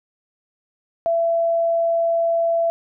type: tone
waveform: sine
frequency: 670 Hz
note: E5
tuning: 28 cents sharp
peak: -16 dBFS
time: 1.06-2.7 s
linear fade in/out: 0 ms
effects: none